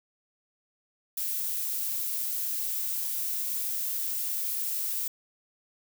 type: noise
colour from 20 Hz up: violet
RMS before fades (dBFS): -31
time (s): 1.17-5.08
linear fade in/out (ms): 5
effects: none